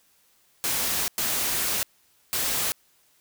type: noise bursts at uneven times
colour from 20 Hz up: white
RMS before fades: -26 dBFS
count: 3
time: 0.64-1.08 / 1.18-1.83 / 2.33-2.72 s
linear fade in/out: 0 ms
effects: white hiss -63 dBFS RMS until 3.2 s